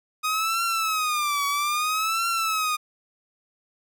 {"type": "tone with vibrato", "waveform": "sawtooth", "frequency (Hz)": 1244.5, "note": "D#6", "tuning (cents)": 0, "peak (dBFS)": -19, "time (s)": [0.23, 2.77], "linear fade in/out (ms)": 20, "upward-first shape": "triangle", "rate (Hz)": 0.61, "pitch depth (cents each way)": 170, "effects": []}